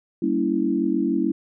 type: chord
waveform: sine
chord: G diminished seventh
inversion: none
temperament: equal with one note detuned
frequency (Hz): 196 / 233.1 / 282.8 / 329.6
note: G3 / Bb3 / Db4 / Fb4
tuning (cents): 0 / 0 / +35 / 0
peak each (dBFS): -27 / -26 / -24 / -23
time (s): 0.22-1.32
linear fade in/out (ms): 5
effects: none